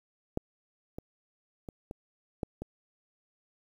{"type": "clicks", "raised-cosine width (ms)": 2, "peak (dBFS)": [-16, -25, -27, -26, -18, -24], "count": 6, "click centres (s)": [0.374, 0.985, 1.688, 1.911, 2.432, 2.62], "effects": ["9-bit"]}